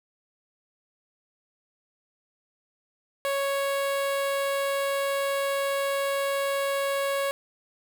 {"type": "tone with notch filter", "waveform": "sawtooth", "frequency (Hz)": 554.4, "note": "C#5", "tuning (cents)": 0, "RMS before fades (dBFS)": -27, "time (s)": [3.25, 7.31], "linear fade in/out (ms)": 0, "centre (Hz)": 5800, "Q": 2, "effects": []}